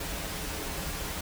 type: noise with comb filter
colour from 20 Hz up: pink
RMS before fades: -35 dBFS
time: 0-1.21 s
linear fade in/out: 5 ms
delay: 8.2 ms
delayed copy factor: -0.5
effects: none